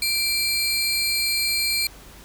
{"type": "tone pair together", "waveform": "sawtooth", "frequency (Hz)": [2349, 4212], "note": ["D7", "C8"], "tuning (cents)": [0, 11], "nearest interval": "minor seventh", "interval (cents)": 1011, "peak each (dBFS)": [-21, -20], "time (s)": [0.02, 1.87], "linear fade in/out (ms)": 2, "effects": ["added 50 Hz sine -47 dBFS peak until 2.24 s", "pink hiss -46 dBFS RMS until 2.24 s"]}